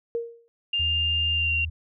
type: tone with exponential decay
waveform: sine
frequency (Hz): 466.2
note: A#4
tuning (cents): 0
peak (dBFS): -22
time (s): 0.15-0.48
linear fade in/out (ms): 0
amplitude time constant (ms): 71
type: tone with pitch glide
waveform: sine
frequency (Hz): 2803 to 2763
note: F7 to F7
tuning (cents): +6 to -19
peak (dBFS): -22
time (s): 0.73-1.65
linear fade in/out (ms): 5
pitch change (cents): -25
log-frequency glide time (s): 1.32-1.53
type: tone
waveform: sine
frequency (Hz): 80.5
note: E2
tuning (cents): -41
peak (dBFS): -28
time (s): 0.79-1.7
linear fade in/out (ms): 10
effects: none